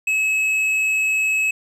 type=tone with tanh clipping; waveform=sine; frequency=2577 Hz; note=E7; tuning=40 cents flat; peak=-18 dBFS; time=0.07-1.51 s; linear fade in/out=5 ms; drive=7 dB; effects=none